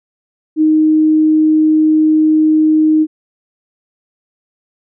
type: tone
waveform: sine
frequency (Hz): 311.1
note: D#4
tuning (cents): 0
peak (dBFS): -7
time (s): 0.56-3.07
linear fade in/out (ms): 50
effects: none